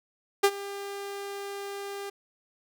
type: tone with ADSR envelope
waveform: sawtooth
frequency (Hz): 399.6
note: G4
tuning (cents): +33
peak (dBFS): -12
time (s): 0.43-2.1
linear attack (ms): 13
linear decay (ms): 58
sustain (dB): -19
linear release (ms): 8
effects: none